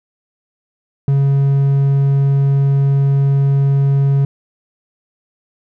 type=tone; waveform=triangle; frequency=138.59 Hz; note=C#3; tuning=in tune; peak=-8 dBFS; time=1.08-4.25 s; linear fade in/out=2 ms; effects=none